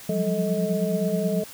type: tone cluster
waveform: sine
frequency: 174.4 / 183.8 / 200 / 436.7 / 632 Hz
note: F3 / F#3 / G3 / A4 / D#5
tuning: -2 / -11 / +35 / -13 / +27 cents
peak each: -28 dBFS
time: 0.09-1.44 s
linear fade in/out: 5 ms
effects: white hiss -43 dBFS RMS until 1.53 s